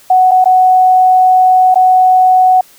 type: tone with dropouts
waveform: sine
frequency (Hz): 742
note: F#5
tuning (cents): +5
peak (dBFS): -4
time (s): 0.1-2.61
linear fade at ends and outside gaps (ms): 5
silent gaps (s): 0.311-0.315 / 0.443-0.456 / 1.744-1.756
effects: white hiss -43 dBFS RMS until 2.78 s

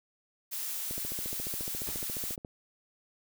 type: noise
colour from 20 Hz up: blue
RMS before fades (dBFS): -36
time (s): 0.51-2.36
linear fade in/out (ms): 20
type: click train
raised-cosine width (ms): 2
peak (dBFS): -28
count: 23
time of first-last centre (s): 0.91-2.448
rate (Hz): 14.3
type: noise with exponential decay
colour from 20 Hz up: pink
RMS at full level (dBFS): -43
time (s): 1.87-2.25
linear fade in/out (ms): 0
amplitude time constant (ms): 82
effects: none

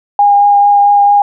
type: tone with vibrato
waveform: sine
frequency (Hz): 813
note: G#5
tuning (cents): -37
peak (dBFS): -4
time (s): 0.19-1.22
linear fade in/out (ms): 2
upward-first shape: triangle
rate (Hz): 4.5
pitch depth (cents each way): 12
effects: none

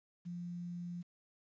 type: tone with quantisation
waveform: sine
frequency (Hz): 174.61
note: F3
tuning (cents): 0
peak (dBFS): -40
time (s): 0.25-1.03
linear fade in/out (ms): 20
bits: 11
effects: resampled to 16000 Hz

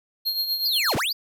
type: tone with tremolo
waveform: square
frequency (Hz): 4233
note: C8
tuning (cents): +19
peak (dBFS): -21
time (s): 0.25-0.94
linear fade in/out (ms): 20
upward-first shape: triangle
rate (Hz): 8.2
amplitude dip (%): 65
type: linear two-way sweep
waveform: square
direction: down then up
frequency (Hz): 4978 to 60.6 to 4978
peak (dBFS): -23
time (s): 0.65-1.13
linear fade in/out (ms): 10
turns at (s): 0.96
effects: none

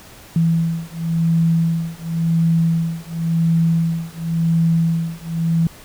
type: beating tone pair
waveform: sine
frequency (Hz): 164.81 / 165.74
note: E3 / E3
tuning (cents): 0 / +10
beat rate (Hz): 0.93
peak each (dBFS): -18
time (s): 0.36-5.67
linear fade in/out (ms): 2
effects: pink hiss -42 dBFS RMS until 5.84 s

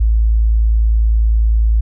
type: tone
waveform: sine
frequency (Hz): 55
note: A1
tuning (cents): 0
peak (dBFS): -9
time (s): 0-1.81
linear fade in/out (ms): 10
effects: none

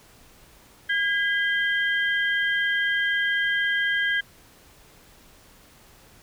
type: tone cluster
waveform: sine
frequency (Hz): 1629 / 2005 / 3159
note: G#6 / B6 / G7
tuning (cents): -34 / +26 / +13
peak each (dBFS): -22 / -29 / -30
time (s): 0.89-4.21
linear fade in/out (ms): 10
effects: pink hiss -53 dBFS RMS until 6.22 s

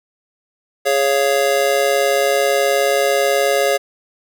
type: chord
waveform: square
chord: Db major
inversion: second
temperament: just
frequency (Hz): 415.8 / 554.4 / 693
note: Ab4 / Db5 / F5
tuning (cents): +2 / 0 / -14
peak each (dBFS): -20 / -17 / -21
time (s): 0.85-3.78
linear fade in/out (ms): 20
effects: none

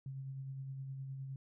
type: tone with tremolo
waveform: sine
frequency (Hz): 134.7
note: C#3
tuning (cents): -49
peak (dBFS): -40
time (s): 0.06-1.36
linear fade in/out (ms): 2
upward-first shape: sine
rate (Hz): 9.7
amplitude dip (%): 30
effects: none

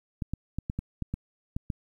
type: clicks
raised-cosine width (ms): 5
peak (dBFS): -18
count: 9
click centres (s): 0.222 / 0.336 / 0.586 / 0.699 / 0.79 / 1.023 / 1.14 / 1.565 / 1.702
effects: 10-bit

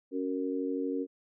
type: chord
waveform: sine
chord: F# major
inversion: second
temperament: just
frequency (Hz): 277.5 / 370 / 462.5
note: C#4 / F#4 / A#4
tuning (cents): +2 / 0 / -14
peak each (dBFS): -32 / -37 / -35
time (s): 0.11-1.07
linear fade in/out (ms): 50
effects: none

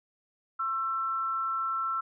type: tone pair together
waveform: sine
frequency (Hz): 1080.3 / 1336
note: C#6 / E6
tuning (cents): -45 / +23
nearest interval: major third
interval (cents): 368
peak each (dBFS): -38 / -28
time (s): 0.59-2.01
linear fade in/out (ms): 10
effects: none

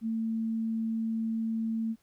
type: tone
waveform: sine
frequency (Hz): 224.4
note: A3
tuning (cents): +34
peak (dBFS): -28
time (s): 0.01-1.96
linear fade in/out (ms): 50
effects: pink hiss -70 dBFS RMS until 2.02 s

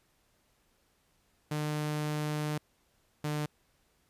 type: tone pair in turn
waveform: sawtooth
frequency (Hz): 150.8 / 149.76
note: D3 / D3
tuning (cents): +46 / +34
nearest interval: unison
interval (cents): 12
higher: first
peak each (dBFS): -27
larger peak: neither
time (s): 1.51-2.58 / 3.24-3.46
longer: first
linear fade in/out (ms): 5
effects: pink hiss -71 dBFS RMS until 4.09 s + resampled to 32000 Hz

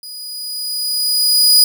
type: tone with level ramp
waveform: sawtooth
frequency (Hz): 4933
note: D#8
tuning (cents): -16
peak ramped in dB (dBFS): -27 to -3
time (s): 0.03-1.64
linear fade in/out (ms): 2
effects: none

